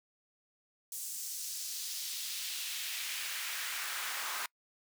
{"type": "noise with high-pass filter sweep", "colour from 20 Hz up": "pink", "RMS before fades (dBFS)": -39, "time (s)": [0.92, 4.46], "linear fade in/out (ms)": 2, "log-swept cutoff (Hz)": [7800, 1100], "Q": 1.3, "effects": ["noise-tail reverb RT60 0.1 s tail -26 dB re dry"]}